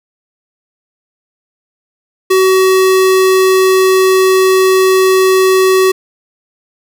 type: tone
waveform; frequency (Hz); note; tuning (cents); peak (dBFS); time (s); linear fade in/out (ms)
square; 377.2; F#4; +33; -7; 2.3-5.92; 10
effects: 7-bit